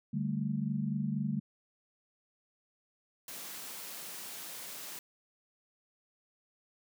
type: chord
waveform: sine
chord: D suspended fourth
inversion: none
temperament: equal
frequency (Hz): 146.83 / 196 / 220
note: D3 / G3 / A3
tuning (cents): 0 / 0 / 0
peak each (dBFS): -35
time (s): 0.13-1.4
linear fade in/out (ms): 10
type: high-pass noise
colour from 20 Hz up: white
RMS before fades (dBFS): -44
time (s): 3.28-4.99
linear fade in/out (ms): 2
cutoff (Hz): 130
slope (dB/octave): 48
effects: none